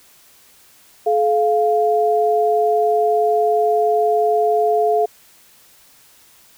sine tone pair together, 428.5 / 697.7 Hz, A4 / F5, -46 / -2 cents, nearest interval minor sixth, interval 844 cents, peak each -16 dBFS, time 1.06-5.06 s, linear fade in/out 10 ms, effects white hiss -50 dBFS RMS until 6.57 s

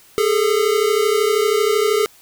square tone pair together, 409.5 / 442.3 Hz, G#4 / A4, -24 / +9 cents, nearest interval minor second, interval 133 cents, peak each -18 dBFS, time 0.18-2.06 s, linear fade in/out 0 ms, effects white hiss -49 dBFS RMS until 2.21 s

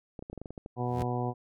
clicks, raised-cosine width 2 ms, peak -27 dBFS, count 10, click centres 0.192 / 0.225 / 0.299 / 0.33 / 0.377 / 0.416 / 0.458 / 0.506 / 0.578 / 0.661 s
harmonic tone, 122.8 Hz, B2, 9 cents flat, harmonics 1 / 2 / 3 / 4 / 5 / 6 / 7 / 8, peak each -32 / -36 / -37 / -39 / -44 / -36 / -43 / -41 dBFS, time 0.76-1.34 s, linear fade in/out 50 ms
30% pulse tone with exponential growth, 85.9 Hz, F2, 28 cents flat, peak -28 dBFS, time 0.82-1.03 s, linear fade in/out 5 ms, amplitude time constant 44 ms
effects none

